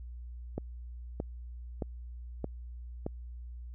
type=click train; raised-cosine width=2 ms; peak=-20 dBFS; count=5; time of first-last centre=0.58-3.064 s; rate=1.61 Hz; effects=added 60 Hz sine -41 dBFS peak until 3.74 s